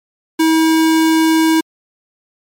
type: tone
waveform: square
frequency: 321.1 Hz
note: E4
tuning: 45 cents flat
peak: -10 dBFS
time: 0.39-1.61 s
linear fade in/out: 10 ms
effects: MP3 64 kbps